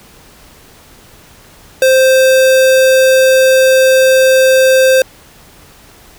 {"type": "tone", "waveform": "square", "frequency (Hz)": 523.3, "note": "C5", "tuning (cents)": 0, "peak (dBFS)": -6, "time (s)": [1.82, 5.02], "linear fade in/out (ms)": 2, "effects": ["pink hiss -41 dBFS RMS until 6.18 s"]}